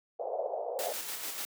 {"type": "band-pass noise", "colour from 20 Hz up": "white", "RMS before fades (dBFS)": -35, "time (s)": [0.19, 0.93], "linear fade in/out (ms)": 10, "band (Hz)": [470, 710], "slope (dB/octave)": 48}
{"type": "noise with tremolo", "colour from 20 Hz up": "white", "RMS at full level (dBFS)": -37, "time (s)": [0.79, 1.45], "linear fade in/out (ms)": 0, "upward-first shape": "square", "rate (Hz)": 6.8, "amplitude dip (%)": 35}
{"effects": ["high-pass 300 Hz 12 dB/octave"]}